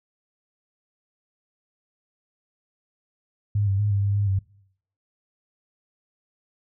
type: tone with pitch steps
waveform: sine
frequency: 102.9 / 98 / 103.8 / 99.8 / 100.6 / 101.8 / 96.7 Hz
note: G#2 / G2 / G#2 / G2 / G2 / G#2 / G2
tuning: -16 / 0 / 0 / +32 / +45 / -34 / -23 cents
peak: -19 dBFS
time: 3.55-4.39 s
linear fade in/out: 5 ms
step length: 120 ms
effects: noise-tail reverb RT60 0.7 s tail -23 dB re dry